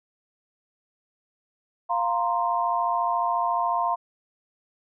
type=chord; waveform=sine; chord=F suspended fourth; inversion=none; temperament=equal; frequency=698.5 / 932.3 / 1046.5 Hz; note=F5 / Bb5 / C6; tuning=0 / 0 / 0 cents; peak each=-26 dBFS; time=1.89-3.96 s; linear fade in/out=20 ms; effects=none